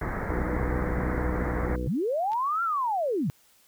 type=low-pass noise; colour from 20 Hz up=pink; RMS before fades=-31 dBFS; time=0.01-1.76 s; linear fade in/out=5 ms; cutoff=2100 Hz; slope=96 dB/octave
type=harmonic tone; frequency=61.74 Hz; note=B1; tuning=in tune; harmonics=1 / 2 / 3 / 4 / 5 / 6 / 7 / 8; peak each=-30 / -39 / -37 / -41 / -36 / -42 / -46 / -36 dBFS; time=0.29-1.88 s; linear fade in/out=10 ms
type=linear two-way sweep; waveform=sine; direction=up then down; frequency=116 to 1396.9 to 116 Hz; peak=-24 dBFS; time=1.87-3.3 s; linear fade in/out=0 ms; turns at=2.63 s
type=clicks; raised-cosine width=0.2 ms; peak=-30 / -27 dBFS; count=2; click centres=2.319 / 2.333 s
effects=white hiss -61 dBFS RMS until 3.67 s